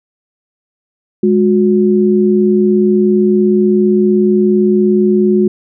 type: tone pair together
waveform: sine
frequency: 207.7 / 363.5 Hz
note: G#3 / F#4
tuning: 0 / -31 cents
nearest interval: minor seventh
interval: 969 cents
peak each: -10 dBFS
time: 1.23-5.48 s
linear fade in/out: 5 ms
effects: none